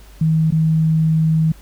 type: tone with dropouts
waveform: sine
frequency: 159.1 Hz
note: D#3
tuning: 39 cents sharp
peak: -12 dBFS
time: 0.21-1.52 s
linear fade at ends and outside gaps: 5 ms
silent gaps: 0.507-0.522 s
effects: added 50 Hz sine -40 dBFS peak until 1.61 s + pink hiss -48 dBFS RMS until 1.61 s